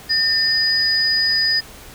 sine tone pair together, 1801 / 4958 Hz, A6 / D#8, +40 / -7 cents, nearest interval octave + tritone, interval 1753 cents, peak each -20 / -16 dBFS, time 0.09-1.61 s, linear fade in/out 20 ms, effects pink hiss -40 dBFS RMS until 1.94 s

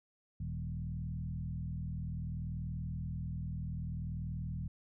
sine tone with frequency modulation, 116 Hz, A#2, 8 cents flat, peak -36 dBFS, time 0.4-4.68 s, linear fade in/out 5 ms, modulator 40.6 Hz, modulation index 1.5, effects none

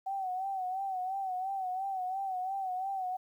sine tone with vibrato, 758 Hz, F#5, 42 cents sharp, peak -32 dBFS, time 0.06-3.17 s, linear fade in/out 10 ms, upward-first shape sine, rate 2.9 Hz, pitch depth 66 cents each way, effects 11-bit

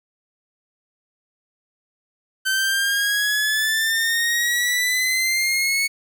sawtooth exponential sweep, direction up, 1536 to 2217 Hz, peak -15 dBFS, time 2.45-5.88 s, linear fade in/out 20 ms, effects 9-bit

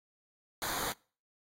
pink noise with comb filter, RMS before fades -36 dBFS, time 0.62-0.92 s, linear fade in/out 0 ms, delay 0.37 ms, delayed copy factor -0.75, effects noise-tail reverb RT60 0.4 s tail -25 dB re dry + AAC 48 kbps

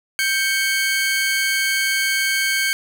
sawtooth tone pair together, 1567.7 / 2217 Hz, G6 / C#7, 0 / 0 cents, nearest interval tritone, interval 600 cents, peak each -17 dBFS, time 0.19-2.73 s, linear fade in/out 0 ms, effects none

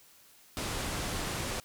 pink low-pass noise, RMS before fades -35 dBFS, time 0.57-1.6 s, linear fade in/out 0 ms, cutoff 11000 Hz, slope 24 dB/octave, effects white hiss -59 dBFS RMS until 1.64 s

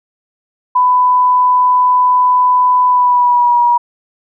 sine tone with pitch glide, 998 to 960.1 Hz, B5 to B5, +18 to -49 cents, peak -7 dBFS, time 0.75-3.78 s, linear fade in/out 10 ms, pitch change -67 cents, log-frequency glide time 2.87-3.6 s, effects none

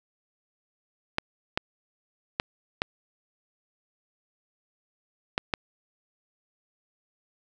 clicks, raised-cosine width 0.3 ms, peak -8 dBFS, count 6, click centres 1.184 / 1.575 / 2.399 / 2.819 / 5.379 / 5.538 s, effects none

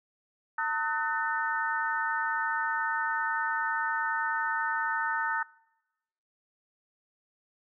harmonic tone with a mistuned harmonic, 300.8 Hz, D4, 42 cents sharp, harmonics 3 / 4 / 5 / 6, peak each -32 / -33 / -32 / -35 dBFS, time 0.58-5.43 s, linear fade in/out 5 ms, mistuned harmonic 4, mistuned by +99 cents, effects noise-tail reverb RT60 1.0 s tail -24 dB re dry

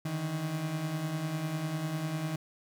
35% pulse beating tone pair, 148.7 / 158.7 Hz, D3 / D#3, +22 / +35 cents, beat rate 10 Hz, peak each -37 / -31 dBFS, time 0.05-2.36 s, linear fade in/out 5 ms, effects none

